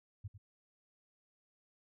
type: tone with echo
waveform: sine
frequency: 100.9 Hz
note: G#2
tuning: 49 cents flat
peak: -40 dBFS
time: 0.24-0.28 s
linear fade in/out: 10 ms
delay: 100 ms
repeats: 1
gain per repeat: -10 dB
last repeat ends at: 0.38 s
effects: none